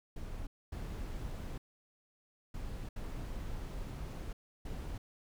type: noise bursts at uneven times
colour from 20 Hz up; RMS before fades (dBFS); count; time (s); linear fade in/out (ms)
brown; -41; 5; 0.16-0.47 / 0.72-1.58 / 2.54-2.89 / 2.96-4.33 / 4.65-4.98; 5
effects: none

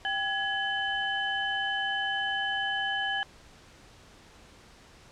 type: tone cluster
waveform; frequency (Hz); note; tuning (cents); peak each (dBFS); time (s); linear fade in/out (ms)
sine; 788 / 1680 / 3036; G5 / G#6 / F#7; +9 / +19 / +44; -33 / -30 / -33; 0.05-3.23; 0
effects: pink hiss -54 dBFS RMS until 5.11 s + low-pass 7000 Hz 12 dB/octave

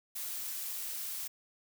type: noise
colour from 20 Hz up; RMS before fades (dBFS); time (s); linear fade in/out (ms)
blue; -39; 0.15-1.28; 10
effects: none

